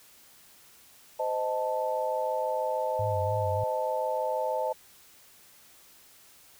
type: chord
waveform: sine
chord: A diminished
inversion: first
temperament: equal with one note detuned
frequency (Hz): 516 / 622.3 / 880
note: C5 / Eb5 / A5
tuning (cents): -24 / 0 / 0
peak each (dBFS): -31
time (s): 1.19-4.73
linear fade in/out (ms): 10
type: tone with vibrato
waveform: sine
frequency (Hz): 100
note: G2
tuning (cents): +35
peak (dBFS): -30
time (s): 2.99-3.64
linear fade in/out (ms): 5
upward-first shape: sine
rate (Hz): 3.4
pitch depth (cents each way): 97
effects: white hiss -56 dBFS RMS until 6.59 s